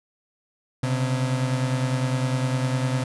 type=beating tone pair; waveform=35% pulse; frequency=127.8 / 137.7 Hz; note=C3 / C#3; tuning=-40 / -11 cents; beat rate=9.9 Hz; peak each=-21 / -27 dBFS; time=0.83-3.04 s; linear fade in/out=5 ms; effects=resampled to 24000 Hz